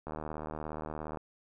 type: click train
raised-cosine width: 1 ms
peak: -25 dBFS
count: 86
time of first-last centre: 0.07-1.172 s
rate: 77.1 Hz
effects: none